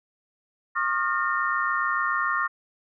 sine tone cluster, 1086 / 1213 / 1403 / 1826 Hz, C#6 / D#6 / F6 / A#6, -36 / -44 / +8 / -36 cents, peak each -28 dBFS, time 0.75-2.48 s, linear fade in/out 20 ms, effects none

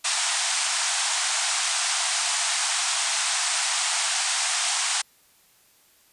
white band-pass noise, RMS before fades -25 dBFS, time 0.04-5.02 s, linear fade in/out 10 ms, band 670 to 9300 Hz, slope 96 dB/octave, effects white hiss -59 dBFS RMS until 6.12 s + resampled to 32000 Hz

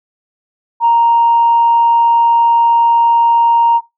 sine tone, 932.3 Hz, A#5, in tune, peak -6 dBFS, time 0.8-3.81 s, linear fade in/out 50 ms, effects noise-tail reverb RT60 0.2 s tail -20 dB re dry + tanh soft clip ceiling -2 dBFS

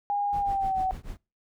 sine tone with pitch glide, 814 to 755.1 Hz, G#5 to F#5, -35 to +35 cents, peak -24 dBFS, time 0.1-0.91 s, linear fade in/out 0 ms, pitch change -130 cents, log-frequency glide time 0.37-0.8 s
brown noise with tremolo, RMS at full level -35 dBFS, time 0.33-1.17 s, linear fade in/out 0 ms, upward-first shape triangle, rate 6.8 Hz, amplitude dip 100%
effects noise-tail reverb RT60 0.3 s tail -25 dB re dry

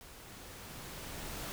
pink noise with level ramp, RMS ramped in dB -53 to -41 dBFS, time 0.01-1.52 s, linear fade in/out 0 ms, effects none

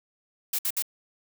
blue noise bursts, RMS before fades -27 dBFS, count 3, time 0.53-0.824 s, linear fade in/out 5 ms, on 58 ms, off 60 ms, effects none

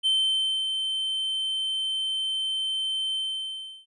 triangle tone with ADSR envelope, 3094 Hz, G7, 23 cents flat, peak -18 dBFS, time 0.03-3.86 s, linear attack 31 ms, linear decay 590 ms, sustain -6 dB, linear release 710 ms, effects resampled to 24000 Hz

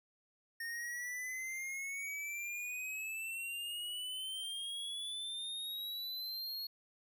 square exponential sweep, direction up, 1832 to 4333 Hz, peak -40 dBFS, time 0.6-6.67 s, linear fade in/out 5 ms, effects none

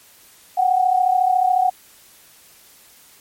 sine tone pair together, 734 / 768 Hz, F#5 / G5, -14 / -36 cents, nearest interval minor second, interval 78 cents, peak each -15 / -19 dBFS, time 0.57-1.7 s, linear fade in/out 10 ms, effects white hiss -49 dBFS RMS until 3.2 s + MP3 64 kbps

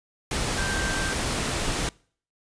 sine tone in noise, 1568 Hz, G6, in tune, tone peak -30 dBFS, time 0.58-1.13 s, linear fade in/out 2 ms, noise pink, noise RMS -27 dBFS, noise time 0.31-1.89 s, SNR -6 dB, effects noise-tail reverb RT60 0.5 s tail -25 dB re dry + resampled to 22050 Hz

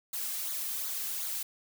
blue noise with flanger, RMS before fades -35 dBFS, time 0.13-1.43 s, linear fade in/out 5 ms, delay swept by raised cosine 0.36 to 2.16 ms, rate 2.7 Hz, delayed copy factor -0.55, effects none

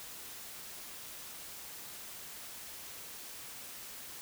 silence, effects white hiss -47 dBFS RMS until 4.21 s

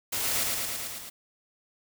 white noise with echo, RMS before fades -30 dBFS, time 0.12-0.44 s, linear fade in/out 10 ms, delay 110 ms, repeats 6, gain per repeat -2 dB, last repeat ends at 1.1 s, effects none

